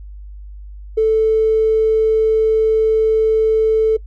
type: tone with tanh clipping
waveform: triangle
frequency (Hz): 440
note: A4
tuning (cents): 0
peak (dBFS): -10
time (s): 0.97-3.97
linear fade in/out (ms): 10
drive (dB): 2
effects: noise-tail reverb RT60 0.1 s tail -23 dB re dry + added 50 Hz sine -31 dBFS peak until 4.06 s